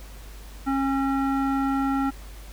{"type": "tone with low-pass filter", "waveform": "square", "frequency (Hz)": 271.9, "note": "C#4", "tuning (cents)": -33, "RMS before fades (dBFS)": -24, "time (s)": [0.66, 2.11], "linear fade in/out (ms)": 20, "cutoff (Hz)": 1300, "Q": 2.2, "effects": ["added 50 Hz sine -39 dBFS peak until 2.52 s", "pink hiss -48 dBFS RMS until 2.52 s"]}